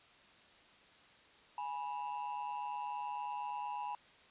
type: ring-modulated tone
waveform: triangle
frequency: 906 Hz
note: A#5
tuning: 50 cents flat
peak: -33 dBFS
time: 1.58-3.95 s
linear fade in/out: 0 ms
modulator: 74.3 Hz
effects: white hiss -62 dBFS RMS until 4.3 s + resampled to 8000 Hz